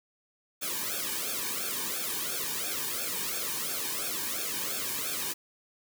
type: noise with flanger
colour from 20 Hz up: white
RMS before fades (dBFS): -33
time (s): 0.61-5.34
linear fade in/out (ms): 20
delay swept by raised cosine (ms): 1 to 1.52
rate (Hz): 2.9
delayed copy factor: -1
effects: none